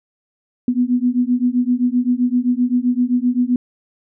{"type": "beating tone pair", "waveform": "sine", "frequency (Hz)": [243.1, 250.8], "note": ["B3", "B3"], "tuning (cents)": [-27, 27], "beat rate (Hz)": 7.7, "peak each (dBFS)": -17, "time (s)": [0.68, 3.56], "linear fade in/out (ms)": 2, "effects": []}